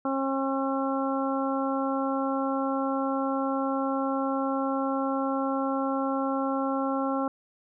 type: harmonic tone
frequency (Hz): 270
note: C#4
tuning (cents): -45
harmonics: 1 / 2 / 3 / 4 / 5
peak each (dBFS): -28 / -31 / -33 / -34 / -35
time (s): 0.05-7.28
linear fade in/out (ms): 2
effects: none